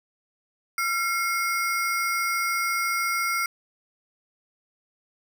square ring-modulated tone, 1760 Hz, A6, in tune, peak -21 dBFS, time 0.78-3.46 s, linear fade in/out 2 ms, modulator 393 Hz, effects none

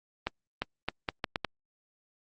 accelerating click train, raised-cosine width 0.3 ms, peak -13 dBFS, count 7, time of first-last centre 0.27-1.447 s, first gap 350 ms, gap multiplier 0.76, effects Opus 32 kbps

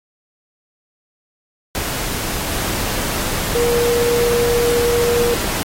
sine tone in noise, 475.9 Hz, A#4, 36 cents sharp, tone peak -14 dBFS, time 3.55-5.34 s, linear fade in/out 0 ms, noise pink, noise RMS -22 dBFS, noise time 1.75-5.63 s, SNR +5 dB, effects AAC 48 kbps

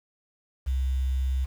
sine tone with quantisation, 65.41 Hz, C2, in tune, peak -23 dBFS, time 0.66-1.46 s, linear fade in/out 20 ms, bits 8, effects none

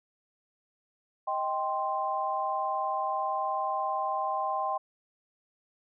sine chord, C minor, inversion first, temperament just, 627.9 / 784.9 / 1046.5 Hz, Eb5 / G5 / C6, +16 / +2 / 0 cents, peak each -35 / -31 / -31 dBFS, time 1.27-4.78 s, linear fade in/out 10 ms, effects none

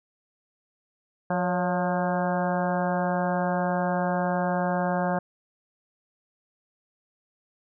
harmonic tone with a mistuned harmonic, 178.2 Hz, F3, 35 cents sharp, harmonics 1 / 2 / 3 / 4 / 5 / 6 / 7 / 8 / 9, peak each -27 / -36 / -29 / -29 / -33 / -37 / -40 / -39 / -37 dBFS, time 1.3-5.19 s, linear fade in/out 5 ms, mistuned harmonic 3, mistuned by +53 cents, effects none

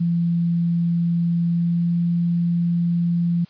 sine tone with pitch glide, 170.3 to 171.58 Hz, F3 to F3, -43 to -30 cents, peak -17 dBFS, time 0-3.45 s, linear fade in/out 10 ms, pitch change +13 cents, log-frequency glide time 1.46-1.96 s, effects white hiss -54 dBFS RMS until 3.49 s + resampled to 11025 Hz

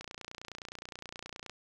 click train, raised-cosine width 0.2 ms, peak -25 dBFS, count 45, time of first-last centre 0.01-1.496 s, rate 29.6 Hz, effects none

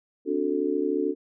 sine chord, D dominant seventh, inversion third, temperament just, 264.3 / 293.7 / 367.1 / 440.5 Hz, C4 / D4 / F#4 / A4, +18 / 0 / -14 / +2 cents, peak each -33 / -27 / -28 / -28 dBFS, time 0.25-1.15 s, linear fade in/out 50 ms, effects none

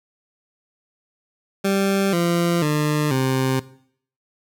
20% pulse tone with pitch steps, 196 / 171.62 / 150.27 / 131.57 Hz, G3 / F3 / D3 / C3, 0 / -30 / +40 / +10 cents, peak -13 dBFS, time 1.64-3.6 s, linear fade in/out 10 ms, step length 490 ms, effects noise-tail reverb RT60 0.6 s tail -18 dB re dry

